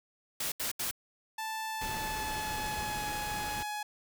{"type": "noise bursts", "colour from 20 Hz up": "white", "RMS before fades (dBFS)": -34, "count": 3, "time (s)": [0.4, 0.912], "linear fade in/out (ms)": 5, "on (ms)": 120, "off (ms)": 76}
{"type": "tone with pitch glide", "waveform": "sawtooth", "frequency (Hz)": [880, 840.3], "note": ["A5", "G#5"], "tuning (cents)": [0, 20], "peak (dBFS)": -31, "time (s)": [1.38, 3.83], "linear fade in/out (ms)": 5, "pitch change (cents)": -80, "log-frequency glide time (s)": [1.69, 3.09]}
{"type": "noise", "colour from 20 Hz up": "pink", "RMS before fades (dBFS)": -40, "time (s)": [1.81, 3.63], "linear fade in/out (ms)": 5}
{"effects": []}